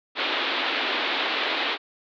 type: band-pass noise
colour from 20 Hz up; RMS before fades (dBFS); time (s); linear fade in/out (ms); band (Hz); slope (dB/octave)
white; -26; 0.15-1.78; 50; 260 to 3900; 48
effects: none